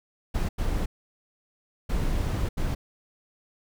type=noise bursts at uneven times; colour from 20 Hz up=brown; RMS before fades=-26 dBFS; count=4; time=0.34-0.49 / 0.58-0.86 / 1.89-2.49 / 2.57-2.75 s; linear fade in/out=10 ms; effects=none